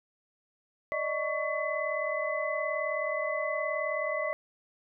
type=tone cluster; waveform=sine; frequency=590 / 629 / 1121 / 2015 Hz; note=D5 / D#5 / C#6 / B6; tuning=+8 / +19 / +19 / +34 cents; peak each=-34 / -33 / -36 / -34 dBFS; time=0.92-4.33 s; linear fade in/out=0 ms; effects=none